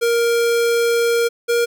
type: tone pair in turn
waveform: square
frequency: 468 / 471.8 Hz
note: A#4 / A#4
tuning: +7 / +21 cents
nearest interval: unison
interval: 14 cents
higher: second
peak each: -15 dBFS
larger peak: neither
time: 0.01-1.29 / 1.48-1.66 s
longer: first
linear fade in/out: 20 ms
effects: none